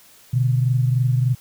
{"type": "tone pair together", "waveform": "sine", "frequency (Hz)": [123.47, 146.83], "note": ["B2", "D3"], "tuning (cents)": [0, 0], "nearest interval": "minor third", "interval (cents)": 300, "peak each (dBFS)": [-16, -23], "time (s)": [0.33, 1.35], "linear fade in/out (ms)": 10, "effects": ["white hiss -50 dBFS RMS until 1.4 s"]}